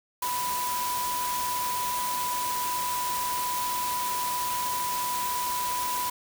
sine tone in noise, 987.8 Hz, B5, in tune, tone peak -28 dBFS, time 0.22-6.1 s, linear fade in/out 5 ms, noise white, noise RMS -33 dBFS, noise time 0.22-6.1 s, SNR +2 dB, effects none

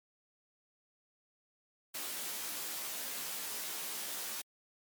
white noise with comb filter, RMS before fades -40 dBFS, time 1.94-4.42 s, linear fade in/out 10 ms, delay 15 ms, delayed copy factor -0.9, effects high-pass 200 Hz 12 dB/octave + MP3 96 kbps

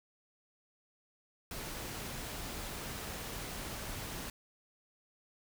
pink noise, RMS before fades -42 dBFS, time 1.51-4.3 s, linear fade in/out 2 ms, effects none

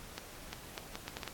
accelerating click train, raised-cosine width 0.2 ms, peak -22 dBFS, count 8, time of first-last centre 0.18-1.277 s, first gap 350 ms, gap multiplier 0.71, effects pink hiss -50 dBFS RMS until 1.33 s + AAC 64 kbps

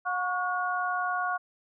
sine tone cluster, 722 / 1114 / 1443 Hz, F#5 / C#6 / F#6, -43 / +8 / -44 cents, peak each -31 dBFS, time 0.05-1.38 s, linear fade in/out 20 ms, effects none

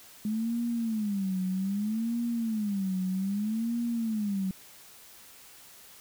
sine tone with vibrato, 209.5 Hz, G#3, 15 cents sharp, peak -27 dBFS, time 0.25-4.51 s, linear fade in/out 2 ms, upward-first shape sine, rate 0.63 Hz, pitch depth 210 cents each way, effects white hiss -52 dBFS RMS until 6 s

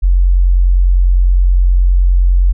sine tone, 44.91 Hz, F1, 49 cents sharp, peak -6 dBFS, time 0.02-2.53 s, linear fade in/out 20 ms, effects none

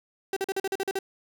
35% pulse tone bursts, 387.1 Hz, G4, 22 cents flat, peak -24 dBFS, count 9, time 0.33-0.989 s, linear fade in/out 2 ms, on 35 ms, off 43 ms, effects none

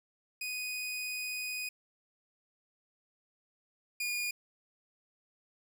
sawtooth tone pair in turn, 2489 / 2438 Hz, D#7 / D#7, 0 / -36 cents, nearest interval unison, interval 36 cents, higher first, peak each -32 / -29 dBFS, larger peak second, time 0.41-1.69 / 4-4.31 s, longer first, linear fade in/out 5 ms, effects none

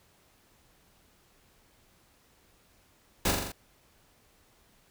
pink noise with echo, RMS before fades -26 dBFS, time 3.25-3.31 s, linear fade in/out 5 ms, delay 42 ms, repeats 5, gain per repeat -3 dB, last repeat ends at 3.52 s, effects pink hiss -64 dBFS RMS until 4.9 s

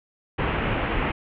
pink low-pass noise, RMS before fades -25 dBFS, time 0.38-1.12 s, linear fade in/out 10 ms, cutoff 2900 Hz, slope 48 dB/octave, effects none

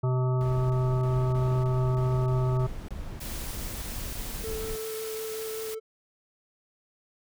harmonic tone, 127.8 Hz, C3, 40 cents flat, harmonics 1 / 3 / 5 / 7 / 9 / 10, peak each -23 / -33 / -37 / -40 / -42 / -43 dBFS, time 0.03-2.67 s, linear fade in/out 10 ms
brown noise bursts, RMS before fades -36 dBFS, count 14, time 0.41-4.756 s, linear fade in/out 0 ms, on 290 ms, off 22 ms
white noise, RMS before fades -40 dBFS, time 3.2-5.75 s, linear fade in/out 10 ms
triangle tone with vibrato, 440 Hz, A4, in tune, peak -31 dBFS, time 4.43-5.8 s, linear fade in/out 20 ms, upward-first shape sine, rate 5.3 Hz, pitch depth 11 cents each way
effects none

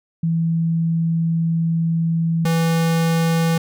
sine / square tone pair in turn, 165 / 165 Hz, E3 / E3, +2 / +2 cents, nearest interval unison, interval 0 cents, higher neither, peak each -16 dBFS, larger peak neither, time 0.23-2.45 / 2.45-3.58 s, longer first, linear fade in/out 5 ms, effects none

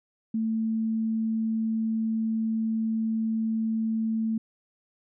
sine tone, 222.5 Hz, A3, 20 cents sharp, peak -24 dBFS, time 0.34-4.38 s, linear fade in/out 5 ms, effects none

